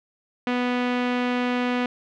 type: tone with low-pass filter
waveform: sawtooth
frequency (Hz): 246.9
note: B3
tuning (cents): 0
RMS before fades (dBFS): -24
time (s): 0.47-1.86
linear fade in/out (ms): 2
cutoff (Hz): 2700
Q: 1.5
effects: none